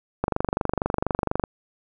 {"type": "click train", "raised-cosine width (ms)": 1, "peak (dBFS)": -8, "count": 30, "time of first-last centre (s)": [0.24, 1.438], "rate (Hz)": 24.2, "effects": []}